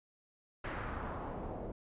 pink noise with low-pass filter sweep, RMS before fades -41 dBFS, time 0.64-1.72 s, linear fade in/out 5 ms, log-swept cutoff 1900 to 560 Hz, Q 1.7, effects resampled to 8000 Hz

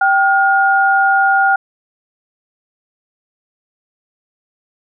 sine tone pair together, 781 / 1425.8 Hz, G5 / F6, -7 / +35 cents, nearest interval minor seventh, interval 1042 cents, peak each -12 dBFS, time 0.01-1.56 s, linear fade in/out 5 ms, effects none

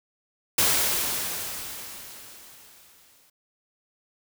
white noise with exponential decay, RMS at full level -20 dBFS, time 0.58-3.3 s, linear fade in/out 5 ms, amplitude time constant 590 ms, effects none

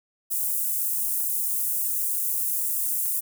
white high-pass noise, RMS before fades -26 dBFS, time 0.3-3.21 s, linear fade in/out 20 ms, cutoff 8800 Hz, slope 24 dB/octave, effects none

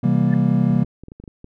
triangle chord, C dominant seventh, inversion none, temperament just, 130.81 / 163.52 / 196.22 / 235.5 Hz, C3 / E3 / G3 / Bb3, 0 / -14 / +2 / +18 cents, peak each -18 dBFS, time 0.03-0.84 s, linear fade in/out 10 ms
sine tone with exponential growth, 1752 Hz, A6, 8 cents flat, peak -27 dBFS, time 0.27-0.34 s, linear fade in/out 2 ms, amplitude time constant 15 ms
clicks, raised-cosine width 3 ms, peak -25 dBFS, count 10, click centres 0.707 / 0.754 / 0.846 / 1.036 / 1.084 / 1.119 / 1.2 / 1.239 / 1.278 / 1.444 s
effects none

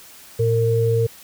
sine tone pair together, 114 / 458.5 Hz, A#2 / A#4, -38 / -29 cents, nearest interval 2 octaves, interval 2409 cents, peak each -18 dBFS, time 0.39-1.07 s, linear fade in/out 10 ms, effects white hiss -44 dBFS RMS until 1.23 s

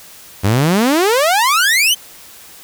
sawtooth exponential sweep, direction up, 92.5 to 3179 Hz, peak -7 dBFS, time 0.43-1.95 s, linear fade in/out 20 ms, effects white hiss -39 dBFS RMS until 2.63 s

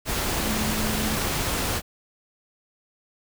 sine tone in noise, 215.8 Hz, A3, 33 cents flat, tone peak -28 dBFS, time 0.41-1.19 s, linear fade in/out 50 ms, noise pink, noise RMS -26 dBFS, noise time 0.05-1.82 s, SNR -5 dB, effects none

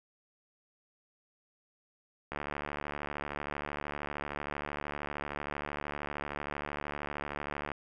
click train, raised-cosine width 0.5 ms, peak -21 dBFS, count 395, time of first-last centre 2.32-7.717 s, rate 73 Hz, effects none

